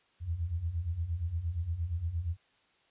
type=beating tone pair; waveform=sine; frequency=78.6 / 87.2 Hz; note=D#2 / F2; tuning=+18 / -2 cents; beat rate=8.6 Hz; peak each=-37 / -32 dBFS; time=0.2-2.37 s; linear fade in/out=50 ms; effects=white hiss -68 dBFS RMS until 2.9 s + resampled to 8000 Hz